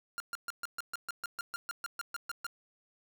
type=tone bursts; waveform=45% pulse; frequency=1396.9 Hz; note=F6; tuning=in tune; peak=-35 dBFS; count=16; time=0.18-2.466 s; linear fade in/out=0 ms; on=21 ms; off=130 ms; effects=none